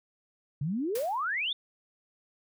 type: exponential sweep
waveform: sine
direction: up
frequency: 132.6 to 3653 Hz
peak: -28 dBFS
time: 0.61-1.53 s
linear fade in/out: 5 ms
type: noise with exponential decay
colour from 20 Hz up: white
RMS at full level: -37 dBFS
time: 0.95-1.25 s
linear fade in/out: 5 ms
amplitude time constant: 65 ms
effects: none